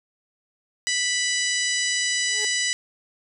harmonic tone, 987.8 Hz, B5, in tune, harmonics 2 / 3 / 4 / 5 / 6 / 7 / 8 / 9, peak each -26 / -29 / -31 / -30 / -30 / -35 / -30 / -37 dBFS, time 0.87-2.73 s, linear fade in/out 0 ms
35% pulse tone with exponential growth, 424.1 Hz, G#4, 36 cents sharp, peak -30 dBFS, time 2.19-2.45 s, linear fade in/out 2 ms, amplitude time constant 56 ms
effects none

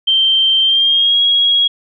sine tone with pitch glide, 3136 to 3305 Hz, G7 to G#7, 0 to -9 cents, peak -9 dBFS, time 0.07-1.68 s, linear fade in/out 10 ms, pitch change +91 cents, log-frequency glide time 0.61-1.19 s, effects none

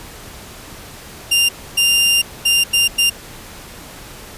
sawtooth tone bursts at uneven times, 2794 Hz, F7, in tune, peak -8 dBFS, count 5, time 1.31-1.49 / 1.77-2.22 / 2.45-2.64 / 2.73-2.88 / 2.98-3.1 s, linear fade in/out 10 ms, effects pink hiss -36 dBFS RMS until 4.37 s + resampled to 32000 Hz

